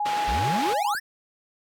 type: tone with pitch glide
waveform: sine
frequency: 830.6 to 824.4 Hz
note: G#5 to G#5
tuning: 0 to -13 cents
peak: -23 dBFS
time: 0-0.94 s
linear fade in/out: 5 ms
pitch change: -13 cents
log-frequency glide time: 0.68-0.81 s
type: band-pass noise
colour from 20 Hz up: white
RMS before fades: -33 dBFS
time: 0.05-0.74 s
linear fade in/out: 10 ms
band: 180 to 2900 Hz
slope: 12 dB/octave
type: exponential sweep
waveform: square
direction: up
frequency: 49 to 1864.7 Hz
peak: -27 dBFS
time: 0.27-1 s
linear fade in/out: 20 ms
type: click train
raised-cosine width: 1 ms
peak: -32 dBFS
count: 4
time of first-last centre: 0.3-0.949 s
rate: 4.62 Hz
effects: none